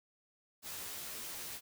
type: noise with comb filter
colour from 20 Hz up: white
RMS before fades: -44 dBFS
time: 0.62-1.61 s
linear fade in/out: 50 ms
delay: 15 ms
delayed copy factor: -1
effects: none